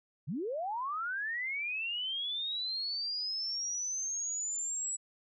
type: linear sweep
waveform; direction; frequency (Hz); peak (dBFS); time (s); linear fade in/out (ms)
sine; up; 116.54 to 7840; -33; 0.27-4.97; 20
effects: none